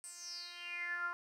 10% pulse tone with band-pass filter sweep, 349.3 Hz, F4, in tune, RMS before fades -43 dBFS, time 0.04-1.13 s, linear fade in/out 0 ms, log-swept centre 8700 to 1200 Hz, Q 8.7, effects none

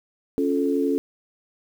sine chord, Db augmented, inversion none, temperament equal with one note detuned, 277.2 / 349.2 / 437 Hz, Db4 / F4 / A4, 0 / 0 / -12 cents, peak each -22 / -27 / -24 dBFS, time 0.38-0.98 s, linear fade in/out 0 ms, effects 8-bit

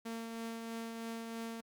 sawtooth tone with tremolo, 228.1 Hz, A#3, 37 cents flat, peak -35 dBFS, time 0.05-1.61 s, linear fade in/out 10 ms, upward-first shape triangle, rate 3.1 Hz, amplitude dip 35%, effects Opus 48 kbps

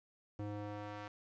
square tone with band-pass filter sweep, 103.83 Hz, G#2, in tune, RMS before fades -44 dBFS, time 0.39-1.08 s, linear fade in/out 5 ms, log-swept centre 310 to 1300 Hz, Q 0.7, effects resampled to 16000 Hz + 12-bit

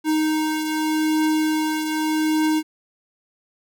square beating tone pair, 311.1 / 311.93 Hz, D#4 / D#4, 0 / +4 cents, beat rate 0.83 Hz, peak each -20 / -29 dBFS, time 0.04-2.63 s, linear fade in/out 50 ms, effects none

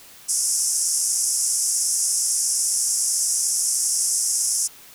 white band-pass noise, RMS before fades -22 dBFS, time 0.28-4.68 s, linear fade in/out 20 ms, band 5200 to 11000 Hz, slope 96 dB/octave, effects white hiss -46 dBFS RMS until 4.94 s

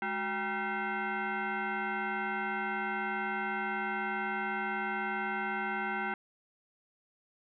sine tone with frequency modulation, 370 Hz, F#4, in tune, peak -31 dBFS, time 0.02-6.14 s, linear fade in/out 2 ms, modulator 581 Hz, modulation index 3.1, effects none

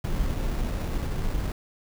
brown noise with sample-and-hold, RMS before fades -27 dBFS, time 0.04-1.52 s, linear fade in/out 2 ms, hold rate 3150 Hz, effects none

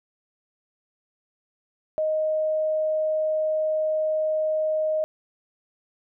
sine tone, 623 Hz, D#5, 2 cents sharp, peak -21 dBFS, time 1.98-5.04 s, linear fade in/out 0 ms, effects none

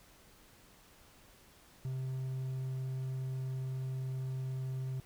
triangle tone, 130.81 Hz, C3, in tune, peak -33 dBFS, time 1.85-5 s, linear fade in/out 0 ms, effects pink hiss -61 dBFS RMS until 5.05 s

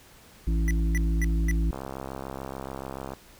harmonic tone, 55 Hz, A1, in tune, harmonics 1 / 3 / 5 / 6, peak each -22 / -31 / -37 / -38 dBFS, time 0.47-1.71 s, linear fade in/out 5 ms
square tone bursts, 1973 Hz, B6, 2 cents flat, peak -30 dBFS, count 4, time 0.68-1.512 s, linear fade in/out 0 ms, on 28 ms, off 240 ms
click train, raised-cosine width 1 ms, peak -21 dBFS, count 95, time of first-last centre 1.73-3.135 s, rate 66.9 Hz
effects pink hiss -53 dBFS RMS until 3.39 s

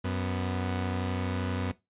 sawtooth tone pair together, 92.5 / 246.9 Hz, F#2 / B3, 0 / 0 cents, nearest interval octave + perfect fourth, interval 1700 cents, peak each -26 / -30 dBFS, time 0.04-1.72 s, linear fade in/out 10 ms, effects noise-tail reverb RT60 0.2 s tail -18 dB re dry + resampled to 8000 Hz

